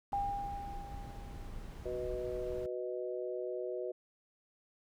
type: noise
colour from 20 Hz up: brown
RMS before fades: -45 dBFS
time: 0.12-2.66 s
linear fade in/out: 2 ms
type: tone with exponential decay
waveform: sine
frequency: 803 Hz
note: G5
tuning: 41 cents sharp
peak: -30 dBFS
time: 0.13-1.88 s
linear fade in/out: 1 ms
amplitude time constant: 380 ms
type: chord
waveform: sine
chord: B major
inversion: second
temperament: equal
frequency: 370 / 493.9 / 622.3 Hz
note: F#4 / B4 / D#5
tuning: 0 / 0 / 0 cents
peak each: -39 / -40 / -42 dBFS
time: 1.85-3.92 s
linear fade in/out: 10 ms
effects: none